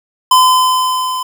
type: tone with level ramp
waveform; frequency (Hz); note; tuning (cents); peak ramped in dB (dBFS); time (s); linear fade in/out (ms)
square; 1021; C6; -43; -5 to -18; 0.31-1.23; 5
effects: 7-bit